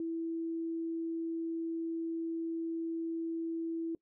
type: tone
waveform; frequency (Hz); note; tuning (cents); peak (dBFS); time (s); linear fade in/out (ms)
sine; 329.6; E4; 0; -33; 0-3.95; 2
effects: noise-tail reverb RT60 0.1 s tail -22 dB re dry